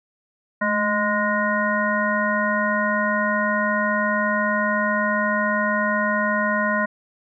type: harmonic tone with a mistuned harmonic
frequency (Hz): 207.1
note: G#3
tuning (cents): -5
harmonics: 1 / 3 / 5 / 7 / 9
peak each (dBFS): -25 / -25 / -25 / -25 / -25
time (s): 0.61-6.86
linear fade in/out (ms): 10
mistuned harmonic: 1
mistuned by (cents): +54
effects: none